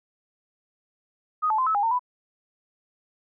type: tone with pitch steps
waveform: sine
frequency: 1247 / 870 / 1034 / 1298 / 815 / 909 / 992 Hz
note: D#6 / A5 / C6 / E6 / G#5 / A#5 / B5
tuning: +3 / -20 / -21 / -27 / -33 / -44 / +7 cents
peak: -20 dBFS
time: 1.42-1.994 s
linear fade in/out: 20 ms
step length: 82 ms
effects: none